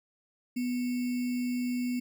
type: tone with sample-and-hold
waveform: sine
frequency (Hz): 246.9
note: B3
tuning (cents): 0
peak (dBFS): -28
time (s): 0.56-2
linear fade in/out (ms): 10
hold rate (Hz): 2450
effects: none